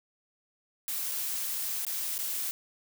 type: noise with dropouts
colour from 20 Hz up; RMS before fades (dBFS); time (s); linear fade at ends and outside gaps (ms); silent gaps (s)
blue; -33; 0.88-2.51; 0; 1.114-1.118 / 1.85-1.867 / 2.179-2.189
effects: none